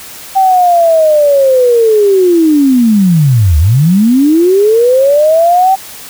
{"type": "linear two-way sweep", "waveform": "sine", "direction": "down then up", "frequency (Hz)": [779, 71.2, 779], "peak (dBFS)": -4, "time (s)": [0.35, 5.76], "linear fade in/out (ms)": 20, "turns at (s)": 3.58, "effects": ["white hiss -29 dBFS RMS until 6.09 s"]}